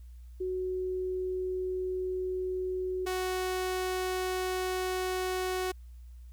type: tone pair in turn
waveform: sine / sawtooth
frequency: 370 / 370 Hz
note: F#4 / F#4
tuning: 0 / 0 cents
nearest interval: unison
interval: 0 cents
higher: neither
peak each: -30 / -26 dBFS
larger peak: second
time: 0.4-3.06 / 3.06-5.72 s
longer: neither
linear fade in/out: 10 ms
effects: added 60 Hz sine -45 dBFS peak until 6.32 s + white hiss -71 dBFS RMS until 6.32 s